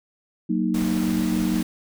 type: chord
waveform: sine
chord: D# minor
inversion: first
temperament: just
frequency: 186.68 / 233.3 / 311.1 Hz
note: F#3 / A#3 / D#4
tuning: +16 / +2 / 0 cents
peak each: -24 / -24 / -25 dBFS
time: 0.49-1.63 s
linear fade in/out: 10 ms
type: noise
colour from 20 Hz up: pink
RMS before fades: -34 dBFS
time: 0.74-1.63 s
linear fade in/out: 5 ms
effects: none